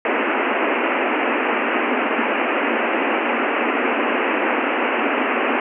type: band-pass noise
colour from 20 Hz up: pink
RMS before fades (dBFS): -20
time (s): 0.05-5.6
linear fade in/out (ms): 2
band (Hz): 230 to 2800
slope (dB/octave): 96
effects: none